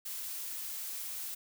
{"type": "noise", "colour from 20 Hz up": "blue", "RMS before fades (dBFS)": -40, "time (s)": [0.05, 1.35], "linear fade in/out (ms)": 10, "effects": []}